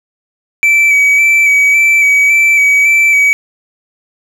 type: tone with vibrato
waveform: triangle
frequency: 2300 Hz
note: D7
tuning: 37 cents flat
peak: -4 dBFS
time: 0.63-3.33 s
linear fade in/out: 0 ms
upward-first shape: square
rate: 1.8 Hz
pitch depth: 21 cents each way
effects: none

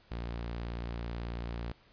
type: tone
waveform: sawtooth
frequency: 58.27 Hz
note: A#1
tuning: in tune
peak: -32 dBFS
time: 0.11-1.72 s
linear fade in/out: 5 ms
effects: pink hiss -63 dBFS RMS until 1.92 s + resampled to 11025 Hz

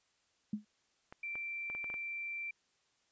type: tone with exponential decay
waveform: sine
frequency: 210.5 Hz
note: G#3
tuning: 24 cents sharp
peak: -30 dBFS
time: 0.53-0.65 s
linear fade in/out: 5 ms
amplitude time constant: 26 ms
type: clicks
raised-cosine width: 0.5 ms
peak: -33 dBFS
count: 7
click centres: 1.125 / 1.355 / 1.7 / 1.75 / 1.843 / 1.901 / 1.941 s
type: tone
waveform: sine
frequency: 2349 Hz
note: D7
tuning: in tune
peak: -38 dBFS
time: 1.23-2.51 s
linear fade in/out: 5 ms
effects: white hiss -75 dBFS RMS until 3.11 s + resampled to 16000 Hz

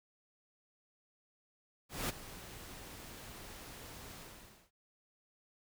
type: noise with ADSR envelope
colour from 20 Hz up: pink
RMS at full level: -35 dBFS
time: 1.89-4.71 s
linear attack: 200 ms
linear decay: 21 ms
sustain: -15 dB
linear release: 560 ms
effects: none

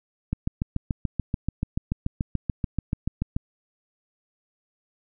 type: click train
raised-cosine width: 5 ms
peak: -12 dBFS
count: 22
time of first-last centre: 0.33-3.365 s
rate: 6.92 Hz
effects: none

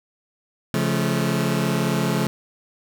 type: chord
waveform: sawtooth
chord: Db augmented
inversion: none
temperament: just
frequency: 138.59 / 173.24 / 216.5 Hz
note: Db3 / F3 / A3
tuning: 0 / -14 / -28 cents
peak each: -20 dBFS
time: 0.74-2.27 s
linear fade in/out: 0 ms
effects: none

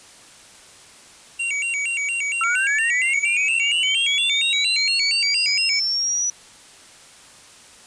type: tone with vibrato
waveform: square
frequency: 2500 Hz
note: D#7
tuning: 8 cents sharp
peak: -22 dBFS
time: 1.39-5.8 s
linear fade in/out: 10 ms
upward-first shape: square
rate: 4.3 Hz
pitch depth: 170 cents each way
type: linear sweep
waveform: sine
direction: up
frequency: 1318.5 to 5920 Hz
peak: -19 dBFS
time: 2.41-6.3 s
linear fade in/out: 2 ms
effects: white hiss -46 dBFS RMS until 7.86 s + resampled to 22050 Hz

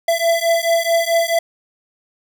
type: beating tone pair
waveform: square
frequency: 668 / 672.6 Hz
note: E5 / E5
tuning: +23 / +35 cents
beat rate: 4.6 Hz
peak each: -18 dBFS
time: 0.08-1.39 s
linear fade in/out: 5 ms
effects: 8-bit

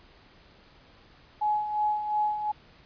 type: tone with tremolo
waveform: sine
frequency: 844 Hz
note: G#5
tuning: 28 cents sharp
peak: -22 dBFS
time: 1.41-2.52 s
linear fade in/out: 10 ms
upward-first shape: sine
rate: 2.8 Hz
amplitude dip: 60%
effects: pink hiss -56 dBFS RMS until 2.85 s + resampled to 11025 Hz

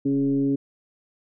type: tone with frequency modulation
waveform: sine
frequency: 277 Hz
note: C#4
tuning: 1 cent flat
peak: -19 dBFS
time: 0.05-0.56 s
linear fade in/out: 10 ms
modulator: 139 Hz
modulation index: 0.63
effects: none

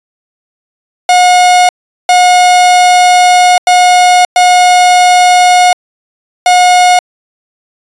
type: tone bursts at uneven times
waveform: 45% pulse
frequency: 722 Hz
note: F#5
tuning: 43 cents flat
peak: -3 dBFS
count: 5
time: 1.09-1.69 / 2.09-3.58 / 3.67-4.25 / 4.36-5.73 / 6.46-6.99 s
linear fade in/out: 2 ms
effects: resampled to 22050 Hz

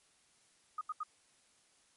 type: tone bursts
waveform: sine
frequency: 1245 Hz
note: D#6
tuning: 1 cent sharp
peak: -35 dBFS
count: 3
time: 0.78-1.034 s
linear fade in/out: 5 ms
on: 32 ms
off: 79 ms
effects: white hiss -69 dBFS RMS until 1.96 s + MP3 48 kbps

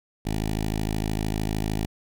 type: tone with notch filter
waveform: 10% pulse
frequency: 53.2 Hz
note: G#1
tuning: 42 cents sharp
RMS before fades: -27 dBFS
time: 0.25-1.86 s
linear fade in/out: 10 ms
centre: 1300 Hz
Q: 1.4
effects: none

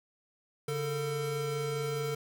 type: tone pair together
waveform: square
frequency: 141.8 / 450.2 Hz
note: C#3 / A4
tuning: +40 / +40 cents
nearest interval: octave + minor sixth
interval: 2000 cents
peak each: -36 / -34 dBFS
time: 0.68-2.15 s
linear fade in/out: 5 ms
effects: 11-bit

